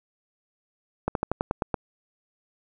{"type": "slowing click train", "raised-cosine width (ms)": 1, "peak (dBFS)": -10, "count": 8, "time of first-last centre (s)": [1.08, 1.742], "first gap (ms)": 72, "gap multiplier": 1.09, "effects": []}